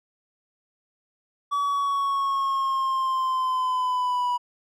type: linear sweep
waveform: triangle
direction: down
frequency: 1143 to 977 Hz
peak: -20 dBFS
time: 1.51-4.38 s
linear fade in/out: 20 ms
effects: none